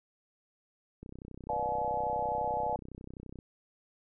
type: click train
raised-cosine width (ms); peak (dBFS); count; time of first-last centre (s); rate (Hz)
3; -32; 76; 1.03-3.388; 31.8
type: chord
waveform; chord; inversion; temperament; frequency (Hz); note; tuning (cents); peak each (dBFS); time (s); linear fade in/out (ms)
sine; B diminished seventh; none; just; 493.9 / 592.7 / 711.2 / 853.4; B4 / D5 / F5 / Ab5; 0 / +16 / +31 / +47; -38 / -37 / -36 / -32; 1.49-2.76; 2
effects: none